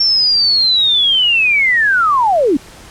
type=linear sweep; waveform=sine; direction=down; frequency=5460 to 250.4 Hz; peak=-9 dBFS; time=0-2.57 s; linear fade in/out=5 ms; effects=pink hiss -38 dBFS RMS until 2.9 s + low-pass 10000 Hz 12 dB/octave